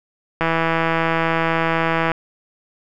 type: click train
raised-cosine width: 0.5 ms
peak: -4 dBFS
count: 281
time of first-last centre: 0.41-2.117 s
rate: 164 Hz
effects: none